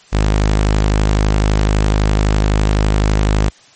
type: tone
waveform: sawtooth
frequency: 51.9 Hz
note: G#1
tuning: in tune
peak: -7 dBFS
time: 0.12-3.5 s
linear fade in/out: 20 ms
effects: white hiss -46 dBFS RMS until 3.75 s + MP3 32 kbps